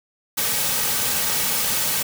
white noise with comb filter, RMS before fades -22 dBFS, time 0.37-2.03 s, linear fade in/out 10 ms, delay 2.9 ms, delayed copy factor -0.55, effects none

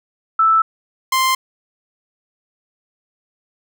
sine / sawtooth tone pair in turn, 1318.5 / 1046.5 Hz, E6 / C6, 0 / 0 cents, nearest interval major third, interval 400 cents, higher first, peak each -10 dBFS, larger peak neither, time 0.39-0.62 / 1.12-1.35 s, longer neither, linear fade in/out 5 ms, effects none

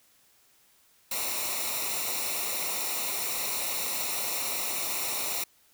white noise with comb filter, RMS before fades -31 dBFS, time 1.11-5.44 s, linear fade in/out 5 ms, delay 0.62 ms, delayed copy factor -0.7, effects white hiss -63 dBFS RMS until 5.73 s

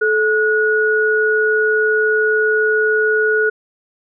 sine tone pair together, 433.2 / 1457 Hz, A4 / F#6, -27 / -27 cents, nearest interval octave + major sixth, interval 2100 cents, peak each -15 dBFS, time 0.01-3.5 s, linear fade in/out 10 ms, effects none

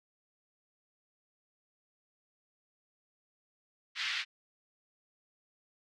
pink band-pass noise, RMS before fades -35 dBFS, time 3.95-4.25 s, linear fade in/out 50 ms, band 1700 to 4200 Hz, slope 24 dB/octave, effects none

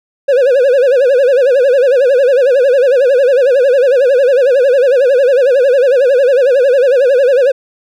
triangle tone with vibrato, 523.3 Hz, C5, in tune, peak -4 dBFS, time 0.28-7.52 s, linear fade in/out 10 ms, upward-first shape sine, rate 11 Hz, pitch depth 150 cents each way, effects none

